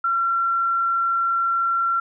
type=tone; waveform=sine; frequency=1363 Hz; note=F6; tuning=43 cents flat; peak=-18 dBFS; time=0.04-2 s; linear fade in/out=5 ms; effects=none